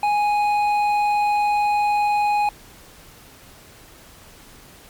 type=tone with hard clipping; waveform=sine; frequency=830 Hz; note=G#5; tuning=1 cent flat; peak=-18 dBFS; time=0.03-2.49 s; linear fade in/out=2 ms; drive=7 dB; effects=pink hiss -46 dBFS RMS until 4.89 s + MP3 96 kbps